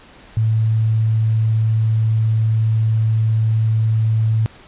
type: tone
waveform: sine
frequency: 110.7 Hz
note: A2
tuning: 11 cents sharp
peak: -13 dBFS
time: 0.37-4.46 s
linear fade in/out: 0 ms
effects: pink hiss -44 dBFS RMS until 4.67 s + resampled to 8000 Hz